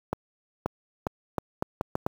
accelerating click train, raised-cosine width 1 ms, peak -12 dBFS, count 8, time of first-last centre 0.13-2.065 s, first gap 530 ms, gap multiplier 0.77, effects high-pass 60 Hz 12 dB/octave + 7-bit

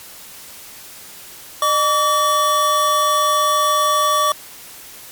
square tone pair together, 607 / 1145.9 Hz, D#5 / D6, -43 / -43 cents, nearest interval major seventh, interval 1100 cents, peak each -22 / -15 dBFS, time 1.62-4.32 s, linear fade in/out 2 ms, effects white hiss -38 dBFS RMS until 5.11 s + MP3 96 kbps

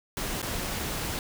pink noise with dropouts, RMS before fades -32 dBFS, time 0.17-1.19 s, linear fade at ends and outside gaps 1 ms, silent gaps 0.418-0.427 s, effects none

